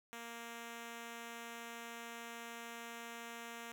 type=tone; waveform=5% pulse; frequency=233.1 Hz; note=A#3; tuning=in tune; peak=-35 dBFS; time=0.13-3.72 s; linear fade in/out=0 ms; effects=none